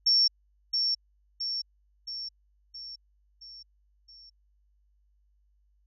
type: tone with echo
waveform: sine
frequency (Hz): 5460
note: F8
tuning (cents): -40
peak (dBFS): -19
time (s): 0.06-0.28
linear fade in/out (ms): 10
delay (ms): 670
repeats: 6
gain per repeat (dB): -5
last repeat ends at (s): 4.3
effects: added 50 Hz sine -64 dBFS peak until 5.86 s